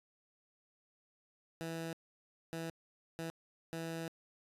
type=tone bursts at uneven times; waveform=15% pulse; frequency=164.3 Hz; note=E3; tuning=5 cents flat; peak=-33 dBFS; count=4; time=1.61-1.93 / 2.53-2.7 / 3.19-3.3 / 3.73-4.08 s; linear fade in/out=0 ms; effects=resampled to 32000 Hz